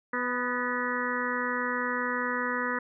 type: harmonic tone with a mistuned harmonic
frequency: 247.7 Hz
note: B3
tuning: 5 cents sharp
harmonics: 1 / 2 / 4 / 5 / 6 / 7 / 8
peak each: -35 / -35 / -35 / -35 / -35 / -35 / -35 dBFS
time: 0.13-2.79 s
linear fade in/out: 5 ms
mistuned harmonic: 8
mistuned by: -40 cents
effects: none